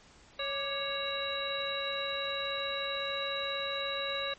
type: harmonic tone with a mistuned harmonic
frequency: 554.4 Hz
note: C#5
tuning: in tune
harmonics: 1 / 2 / 3 / 4 / 5 / 7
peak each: -37 / -40 / -41 / -43 / -41 / -36 dBFS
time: 0.39-4.34 s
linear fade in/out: 5 ms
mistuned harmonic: 2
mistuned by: +99 cents
effects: pink hiss -58 dBFS RMS until 4.38 s + MP3 32 kbps